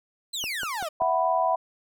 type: exponential sweep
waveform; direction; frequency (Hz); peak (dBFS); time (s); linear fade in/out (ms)
30% pulse; down; 4186 to 587; -26; 0.33-0.89; 10
type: click train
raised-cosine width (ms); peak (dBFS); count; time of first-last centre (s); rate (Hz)
1; -23; 4; 0.44-1.019; 5.18
type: chord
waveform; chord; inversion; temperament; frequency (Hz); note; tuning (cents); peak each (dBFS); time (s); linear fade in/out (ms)
sine; E suspended second; none; just; 659.3 / 741.7 / 988.9; E5 / F#5 / B5; 0 / +4 / +2; -25; 1-1.56; 10
effects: none